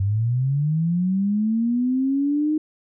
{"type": "linear sweep", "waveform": "sine", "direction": "up", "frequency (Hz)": [94.6, 311.1], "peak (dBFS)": -18, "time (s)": [0, 2.58], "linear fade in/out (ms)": 5, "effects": []}